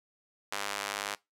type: tone with high-pass filter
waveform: sawtooth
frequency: 101.2 Hz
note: G#2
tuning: 44 cents flat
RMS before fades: -36 dBFS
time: 0.52-1.15 s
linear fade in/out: 5 ms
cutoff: 1000 Hz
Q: 0.69
effects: noise-tail reverb RT60 0.2 s tail -21 dB re dry + low-pass 12000 Hz 12 dB/octave